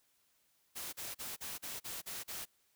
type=noise bursts; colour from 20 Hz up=white; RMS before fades=-43 dBFS; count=8; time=0.75-2.456 s; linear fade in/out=20 ms; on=180 ms; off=38 ms; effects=white hiss -74 dBFS RMS until 2.75 s